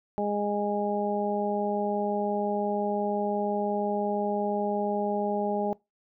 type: harmonic tone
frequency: 205.7 Hz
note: G#3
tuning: 16 cents flat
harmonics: 1 / 2 / 3 / 4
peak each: -31 / -31 / -31 / -31 dBFS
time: 0.18-5.73 s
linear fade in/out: 0 ms
effects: noise-tail reverb RT60 0.2 s tail -22 dB re dry